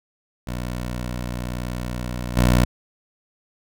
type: tone with level steps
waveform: 15% pulse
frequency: 61 Hz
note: B1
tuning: 21 cents flat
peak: -20 / -8 dBFS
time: 0.47-2.65 s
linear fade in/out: 5 ms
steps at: 2.36 s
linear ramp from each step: 20 ms
effects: none